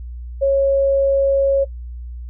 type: tone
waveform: sine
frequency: 549 Hz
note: C#5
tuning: 17 cents flat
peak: -12 dBFS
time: 0.41-1.65 s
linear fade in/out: 20 ms
effects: noise-tail reverb RT60 0.1 s tail -22 dB re dry + added 60 Hz sine -28 dBFS peak until 2.29 s